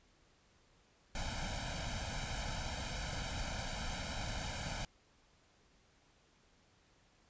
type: noise with comb filter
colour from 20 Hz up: pink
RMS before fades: -40 dBFS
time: 1.15-4.85 s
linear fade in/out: 2 ms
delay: 1.3 ms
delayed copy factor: +0.95
effects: pink hiss -69 dBFS RMS until 7.29 s + resampled to 16000 Hz